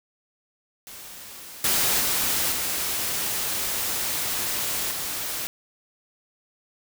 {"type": "noise with level steps", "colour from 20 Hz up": "white", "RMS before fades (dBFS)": [-41, -22, -24, -27, -30], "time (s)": [0.87, 5.47], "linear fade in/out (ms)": 0, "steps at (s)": [1.64, 2, 2.52, 4.91], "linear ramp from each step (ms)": 2, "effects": []}